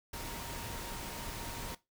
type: tone in noise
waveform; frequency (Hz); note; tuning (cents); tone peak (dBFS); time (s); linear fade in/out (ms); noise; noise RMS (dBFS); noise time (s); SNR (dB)
sine; 931; A#5; -2; -50; 0.13-1.75; 5; pink; -42; 0.13-1.75; -11
effects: noise-tail reverb RT60 0.2 s tail -17 dB re dry